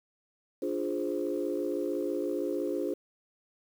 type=chord; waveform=sine; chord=D half-diminished seventh; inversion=none; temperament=equal; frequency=293.7 / 349.2 / 415.3 / 523.3 Hz; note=D4 / F4 / Ab4 / C5; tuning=0 / 0 / 0 / 0 cents; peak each=-34 / -33 / -34 / -35 dBFS; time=0.62-2.94 s; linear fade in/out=5 ms; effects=tanh soft clip ceiling -20 dBFS + 9-bit